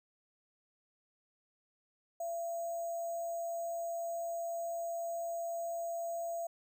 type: tone with sample-and-hold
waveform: sine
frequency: 676 Hz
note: E5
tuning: 43 cents sharp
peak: -35 dBFS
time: 2.2-6.47 s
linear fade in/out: 5 ms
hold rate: 7350 Hz
effects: none